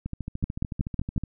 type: two click trains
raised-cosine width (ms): 5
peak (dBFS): -13 / -19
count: 5 / 17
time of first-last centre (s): 0.44-1.178 / 0.06-1.236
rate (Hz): 5.42 / 13.6
effects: none